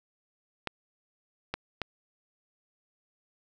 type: clicks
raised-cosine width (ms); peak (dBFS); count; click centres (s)
0.3; -15; 3; 0.673 / 1.54 / 1.817
effects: none